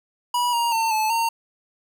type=tone with pitch steps; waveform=square; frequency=972 / 941 / 902 / 868 / 917 Hz; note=B5 / A#5 / A5 / A5 / A#5; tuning=-28 / +16 / +43 / -24 / -29 cents; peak=-20 dBFS; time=0.34-1.29 s; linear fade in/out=5 ms; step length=190 ms; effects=none